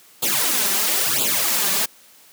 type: noise with flanger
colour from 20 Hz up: white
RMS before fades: -20 dBFS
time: 0.22-1.86 s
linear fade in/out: 10 ms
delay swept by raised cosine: 0.26 to 5.16 ms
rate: 1 Hz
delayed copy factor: +0.9
effects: white hiss -50 dBFS RMS until 2.32 s + high-pass 150 Hz 12 dB/octave